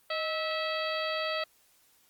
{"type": "harmonic tone with a mistuned harmonic", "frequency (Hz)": 651, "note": "E5", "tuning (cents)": -22, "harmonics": [1, 2, 3, 4, 5, 6, 7], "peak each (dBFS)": [-33, -36, -38, -39, -40, -41, -41], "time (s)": [0.1, 1.44], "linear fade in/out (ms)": 5, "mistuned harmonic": 1, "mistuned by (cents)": -68, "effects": ["white hiss -65 dBFS RMS until 2.09 s", "Opus 32 kbps"]}